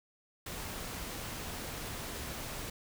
pink noise, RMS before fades -41 dBFS, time 0.46-2.7 s, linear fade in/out 5 ms, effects none

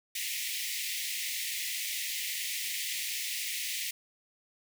pink high-pass noise, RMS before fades -35 dBFS, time 0.15-3.91 s, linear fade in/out 5 ms, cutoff 1900 Hz, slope 96 dB/octave, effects none

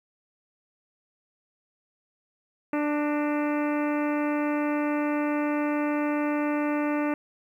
harmonic tone with a mistuned harmonic, 295.5 Hz, D4, 11 cents sharp, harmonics 1 / 2 / 3 / 4 / 5 / 6 / 7 / 8 / 9, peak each -25 / -31 / -35 / -37 / -39 / -41 / -42 / -43 / -44 dBFS, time 2.73-7.14 s, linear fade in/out 2 ms, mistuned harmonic 6, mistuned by +43 cents, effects 10-bit

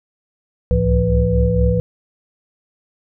sine tone cluster, 66.4 / 70.7 / 109.4 / 170.4 / 493.5 Hz, C2 / C#2 / A2 / F3 / B4, +26 / +35 / -9 / -42 / -1 cents, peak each -19 dBFS, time 0.71-1.8 s, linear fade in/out 0 ms, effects none

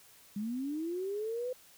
sine linear sweep, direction up, 198.2 to 511 Hz, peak -33 dBFS, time 0.36-1.53 s, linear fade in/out 5 ms, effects white hiss -59 dBFS RMS until 1.77 s

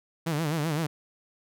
sawtooth tone with vibrato, 155.8 Hz, D#3, 3 cents sharp, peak -22 dBFS, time 0.26-0.87 s, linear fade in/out 10 ms, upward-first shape sine, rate 7.8 Hz, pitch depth 130 cents each way, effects none

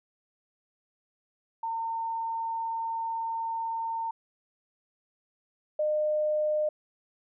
sine tone pair in turn, 909 / 608 Hz, A#5 / D#5, -44 / -40 cents, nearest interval perfect fifth, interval 696 cents, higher first, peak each -29 / -24 dBFS, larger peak second, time 1.63-4.11 / 5.79-6.69 s, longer first, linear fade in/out 5 ms, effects none

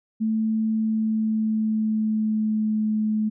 sine tone with pitch glide, 220 to 215.3 Hz, A3 to A3, 0 to -37 cents, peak -20 dBFS, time 0.2-3.3 s, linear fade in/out 20 ms, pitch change -37 cents, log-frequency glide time 0.7-2.83 s, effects none

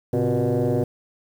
sine tone with frequency modulation, 111.7 Hz, A2, 27 cents sharp, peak -17 dBFS, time 0.13-0.84 s, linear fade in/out 5 ms, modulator 123 Hz, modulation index 3.9, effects tanh soft clip ceiling -15 dBFS + 8-bit

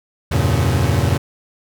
40% pulse chord, E diminished seventh, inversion none, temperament equal with one note detuned, 82.41 / 95.87 / 116.54 / 138.59 Hz, E2 / G2 / Bb2 / Db3, 0 / -38 / 0 / 0 cents, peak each -19 dBFS, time 0.31-1.18 s, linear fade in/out 10 ms, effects none

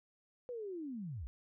sine linear sweep, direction down, 504 to 51.91 Hz, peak -40 dBFS, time 0.49-1.27 s, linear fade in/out 0 ms, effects none

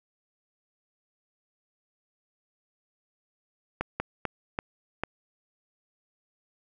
slowing click train, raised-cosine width 0.5 ms, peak -13 dBFS, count 5, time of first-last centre 3.81-5.036 s, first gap 190 ms, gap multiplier 1.33, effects none

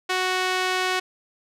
sawtooth tone with band-pass filter, 370 Hz, F#4, in tune, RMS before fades -24 dBFS, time 0.09-1 s, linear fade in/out 10 ms, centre 2400 Hz, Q 0.62, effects none

